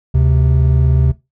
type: tone pair together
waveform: triangle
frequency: 74.4 / 130.81 Hz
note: D2 / C3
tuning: +23 / 0 cents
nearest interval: minor seventh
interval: 977 cents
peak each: -10 dBFS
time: 0.14-1.12 s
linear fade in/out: 10 ms
effects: noise-tail reverb RT60 0.2 s tail -17 dB re dry